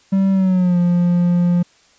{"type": "tone with pitch glide", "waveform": "triangle", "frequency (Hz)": [193.4, 175.31], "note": ["G3", "F3"], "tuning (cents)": [-23, 7], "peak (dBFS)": -10, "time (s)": [0.12, 1.63], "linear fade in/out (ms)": 10, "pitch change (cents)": -170, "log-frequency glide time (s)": [0.32, 0.78], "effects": ["white hiss -53 dBFS RMS until 1.98 s", "resampled to 16000 Hz"]}